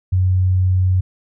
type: tone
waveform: sine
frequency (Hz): 92.5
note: F#2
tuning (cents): 0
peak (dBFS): -12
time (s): 0.12-1.01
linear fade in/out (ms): 10
effects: none